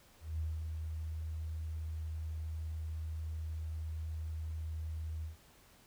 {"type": "tone with ADSR envelope", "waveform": "sine", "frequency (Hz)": 79.3, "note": "D#2", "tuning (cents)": 33, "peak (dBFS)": -33, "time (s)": [0.2, 5.37], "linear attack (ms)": 190, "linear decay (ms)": 210, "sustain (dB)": -4, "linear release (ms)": 130, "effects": ["pink hiss -63 dBFS RMS until 5.86 s"]}